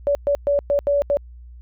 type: tone bursts at uneven times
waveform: sine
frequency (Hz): 571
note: D5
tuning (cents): -49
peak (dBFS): -15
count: 6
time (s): 0.07-0.15 / 0.27-0.35 / 0.47-0.59 / 0.7-0.79 / 0.87-1.02 / 1.1-1.17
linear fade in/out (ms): 0
effects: added 60 Hz sine -38 dBFS peak until 1.61 s